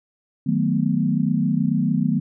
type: chord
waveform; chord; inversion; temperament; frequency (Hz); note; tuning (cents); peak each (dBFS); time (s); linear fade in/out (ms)
sine; B dominant seventh; first; equal; 155.56 / 185 / 220 / 246.9; D#3 / F#3 / A3 / B3; 0 / 0 / 0 / 0; -23; 0.46-2.2; 10
effects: none